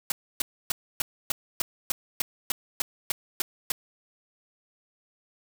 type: noise bursts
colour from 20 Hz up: white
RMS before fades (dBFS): -26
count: 13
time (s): 0.1-3.72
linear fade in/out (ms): 2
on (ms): 20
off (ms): 280
effects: none